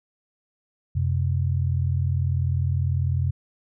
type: tone pair together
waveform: sine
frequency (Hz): 89.3 / 129.32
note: F2 / C3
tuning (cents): +39 / -20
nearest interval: tritone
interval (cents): 641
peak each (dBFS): -22 / -24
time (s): 0.95-3.31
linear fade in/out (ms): 10
effects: none